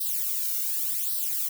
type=noise with flanger; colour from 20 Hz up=violet; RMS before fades=-28 dBFS; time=0-1.49 s; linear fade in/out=10 ms; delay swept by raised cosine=0.21 to 1.41 ms; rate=0.88 Hz; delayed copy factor=+1; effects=none